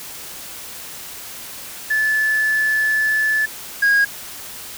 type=tone pair in turn; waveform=sine; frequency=1736 / 1638.6 Hz; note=A6 / G#6; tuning=-24 / -24 cents; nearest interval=minor second; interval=100 cents; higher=first; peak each=-14 / -9 dBFS; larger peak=second; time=1.9-3.46 / 3.82-4.05 s; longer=first; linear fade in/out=10 ms; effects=tanh soft clip ceiling -11 dBFS + white hiss -34 dBFS RMS until 4.77 s